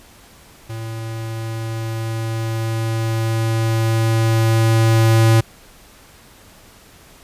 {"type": "tone with level ramp", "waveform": "square", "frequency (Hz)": 112.7, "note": "A2", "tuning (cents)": 42, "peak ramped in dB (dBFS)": [-27, -10], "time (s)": [0.69, 5.41], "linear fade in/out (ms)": 10, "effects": ["pink hiss -46 dBFS RMS until 7.23 s", "resampled to 32000 Hz"]}